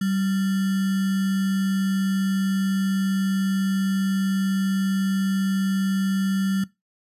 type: tone with sample-and-hold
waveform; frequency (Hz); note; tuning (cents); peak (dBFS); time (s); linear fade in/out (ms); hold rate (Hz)
sine; 192.8; G3; -28; -20; 0.01-6.64; 5; 1575
effects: noise-tail reverb RT60 0.2 s tail -19 dB re dry + resampled to 32000 Hz